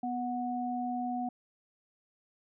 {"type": "tone pair together", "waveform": "sine", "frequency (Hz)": [246.9, 734.8], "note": ["B3", "F#5"], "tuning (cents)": [0, -12], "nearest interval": "octave + perfect fifth", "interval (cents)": 1888, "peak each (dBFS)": [-34, -34], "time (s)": [0.03, 1.29], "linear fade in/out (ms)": 5, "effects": []}